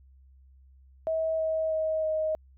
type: tone with pitch steps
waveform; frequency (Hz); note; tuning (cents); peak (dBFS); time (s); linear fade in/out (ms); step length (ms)
sine; 643 / 637.5 / 632 / 626.5; E5 / D#5 / D#5 / D#5; -43 / +42 / +27 / +12; -25; 1.07-2.35; 0; 320
effects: added 66 Hz sine -53 dBFS peak until 2.57 s